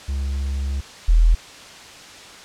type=tone pair in turn; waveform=triangle / sine; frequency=68.6 / 40.79 Hz; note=C#2 / E1; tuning=-17 / -17 cents; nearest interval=major sixth; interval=900 cents; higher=first; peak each=-19 / -10 dBFS; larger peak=second; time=0.08-0.81 / 1.08-1.35 s; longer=first; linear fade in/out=10 ms; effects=white hiss -40 dBFS RMS until 2.44 s + low-pass 6000 Hz 12 dB/octave